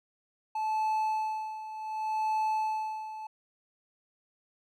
triangle tone with tremolo, 869 Hz, A5, 22 cents flat, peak -24 dBFS, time 0.55-3.27 s, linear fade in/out 5 ms, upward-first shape sine, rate 0.67 Hz, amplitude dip 75%, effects none

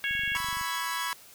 harmonic tone, 552 Hz, C#5, 7 cents flat, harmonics 3 / 4 / 5 / 6, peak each -30 / -32 / -34 / -36 dBFS, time 0.04-0.37 s, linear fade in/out 0 ms
click train, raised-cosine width 5 ms, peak -34 dBFS, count 13, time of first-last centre 0.11-0.612 s, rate 23.9 Hz
sawtooth chord, C# minor seventh, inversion third, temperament equal, 987.8 / 1108.7 / 1318.5 / 1661.2 Hz, B5 / C#6 / E6 / G#6, 0 / 0 / 0 / 0 cents, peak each -30 / -32 / -36 / -31 dBFS, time 0.35-1.13 s, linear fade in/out 0 ms
effects white hiss -52 dBFS RMS until 1.34 s

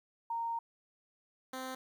sine / 10% pulse tone pair in turn, 925 / 259.6 Hz, A#5 / C4, -14 / -13 cents, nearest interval octave + minor seventh, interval 2199 cents, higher first, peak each -33 / -31 dBFS, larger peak second, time 0.3-0.59 / 1.53-1.75 s, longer first, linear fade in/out 5 ms, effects 12-bit

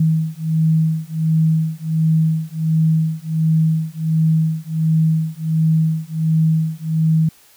sine beating tone pair, 158.9 / 160.3 Hz, D#3 / E3, +37 / -48 cents, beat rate 1.4 Hz, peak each -17 dBFS, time 0-7.29 s, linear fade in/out 5 ms, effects white hiss -50 dBFS RMS until 7.56 s

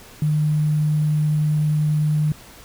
sine tone with sample-and-hold, 151.7 Hz, D#3, 44 cents flat, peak -16 dBFS, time 0.22-2.32 s, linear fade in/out 2 ms, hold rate 11025 Hz, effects pink hiss -44 dBFS RMS until 2.64 s

